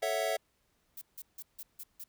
square chord, F# minor seventh, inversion first, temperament equal, 440 / 554.4 / 659.3 / 740 Hz, A4 / C#5 / E5 / F#5, 0 / 0 / 0 / 0 cents, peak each -39 / -37 / -33 / -38 dBFS, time 0.02-0.37 s, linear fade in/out 10 ms
violet noise bursts, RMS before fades -44 dBFS, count 6, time 0.97-2.04 s, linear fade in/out 5 ms, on 45 ms, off 160 ms
effects pink hiss -74 dBFS RMS until 2.08 s

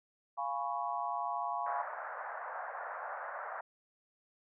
sine chord, C# dominant seventh, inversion first, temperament equal, 698.5 / 830.6 / 987.8 / 1108.7 Hz, E#5 / G#5 / B5 / C#6, 0 / 0 / 0 / 0 cents, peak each -39 dBFS, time 0.37-1.83 s, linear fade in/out 20 ms
pink band-pass noise, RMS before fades -42 dBFS, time 1.66-3.61 s, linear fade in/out 5 ms, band 590 to 1700 Hz, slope 48 dB/octave
effects none

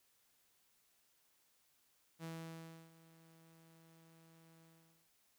sawtooth tone with ADSR envelope, 163.6 Hz, E3, 13 cents flat, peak -40 dBFS, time 2.19-5.09 s, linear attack 50 ms, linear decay 660 ms, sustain -19 dB, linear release 470 ms, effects white hiss -75 dBFS RMS until 5.38 s

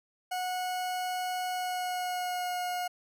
40% pulse tone with pitch glide, 732 to 719.8 Hz, F#5 to F#5, -19 to -48 cents, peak -30 dBFS, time 0.31-2.88 s, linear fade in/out 10 ms, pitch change -29 cents, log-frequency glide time 1.51-2.61 s, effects none

